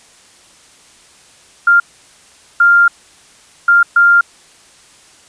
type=tone bursts at uneven times; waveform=sine; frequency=1396.9 Hz; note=F6; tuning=in tune; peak=-5 dBFS; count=4; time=1.67-1.8 / 2.6-2.88 / 3.68-3.83 / 3.96-4.21 s; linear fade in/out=5 ms; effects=white hiss -45 dBFS RMS until 5.28 s + resampled to 22050 Hz